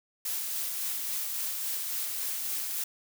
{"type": "noise with tremolo", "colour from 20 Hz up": "blue", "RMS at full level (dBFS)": -32, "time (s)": [0.25, 2.84], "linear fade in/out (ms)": 5, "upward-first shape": "sine", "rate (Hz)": 3.6, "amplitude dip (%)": 25, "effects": []}